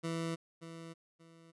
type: tone with echo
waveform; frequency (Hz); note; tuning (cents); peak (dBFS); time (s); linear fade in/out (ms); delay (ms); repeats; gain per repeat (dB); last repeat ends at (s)
20% pulse; 165.1; E3; +3; -30; 0.03-0.36; 20; 580; 2; -11; 1.52
effects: resampled to 24000 Hz